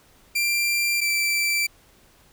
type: tone pair in turn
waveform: sawtooth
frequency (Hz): 2370 / 2337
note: D7 / D7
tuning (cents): +15 / -9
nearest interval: unison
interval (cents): 24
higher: first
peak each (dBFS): -17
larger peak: neither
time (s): 0.35-1.01 / 1.01-1.67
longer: neither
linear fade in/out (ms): 10
effects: pink hiss -56 dBFS RMS until 2.32 s